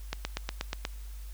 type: click train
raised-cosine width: 0.2 ms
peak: -14 dBFS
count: 7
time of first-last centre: 0.13-0.851 s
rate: 8.32 Hz
effects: added 50 Hz sine -39 dBFS peak until 1.33 s + white hiss -56 dBFS RMS until 1.33 s